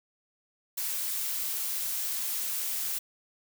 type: noise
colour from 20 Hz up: blue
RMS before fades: -32 dBFS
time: 0.77-2.99 s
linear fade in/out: 10 ms
effects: none